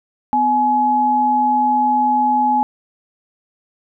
sine tone pair together, 251.6 / 845.4 Hz, B3 / G#5, +32 / +31 cents, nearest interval octave + major sixth, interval 2099 cents, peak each -21 / -13 dBFS, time 0.33-2.63 s, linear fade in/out 0 ms, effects none

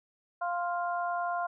harmonic tone, 349.5 Hz, F4, 1 cent sharp, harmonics 2 / 3 / 4, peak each -31 / -35 / -37 dBFS, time 0.41-1.47 s, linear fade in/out 10 ms, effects none

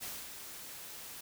white noise with ADSR envelope, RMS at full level -41 dBFS, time 0-1.21 s, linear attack 33 ms, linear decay 240 ms, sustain -6 dB, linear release 6 ms, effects none

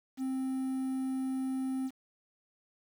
triangle tone with quantisation, 262.9 Hz, C4, 8 cents sharp, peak -29 dBFS, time 0.17-1.91 s, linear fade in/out 50 ms, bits 9, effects none

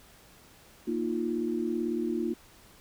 sine chord, Bb suspended fourth, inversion none, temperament equal, 233.1 / 311.1 / 349.2 Hz, Bb3 / Eb4 / F4, 0 / 0 / 0 cents, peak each -32 / -33 / -31 dBFS, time 0.87-2.34 s, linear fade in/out 10 ms, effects pink hiss -56 dBFS RMS until 2.8 s

